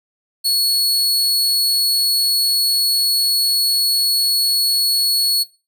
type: tone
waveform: sawtooth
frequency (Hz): 4372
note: C#8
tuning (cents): -25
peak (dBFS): -12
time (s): 0.44-5.44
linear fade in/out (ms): 20
effects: noise-tail reverb RT60 0.3 s tail -19 dB re dry